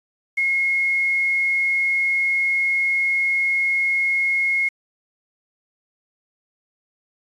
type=tone with quantisation; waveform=sine; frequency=2160 Hz; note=C#7; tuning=45 cents flat; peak=-17 dBFS; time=0.37-4.69 s; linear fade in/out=10 ms; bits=7; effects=resampled to 24000 Hz